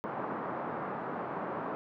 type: band-pass noise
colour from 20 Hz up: white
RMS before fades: -37 dBFS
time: 0.04-1.75 s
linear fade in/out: 0 ms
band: 140 to 1200 Hz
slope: 24 dB/octave
effects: none